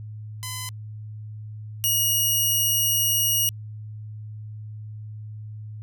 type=tone pair in turn; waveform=5% pulse; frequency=1015 / 2887 Hz; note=B5 / F#7; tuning=+47 / -43 cents; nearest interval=octave + tritone; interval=1810 cents; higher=second; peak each=-19 / -11 dBFS; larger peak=second; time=0.43-0.69 / 1.84-3.49 s; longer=second; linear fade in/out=0 ms; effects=added 107 Hz sine -34 dBFS peak until 5.82 s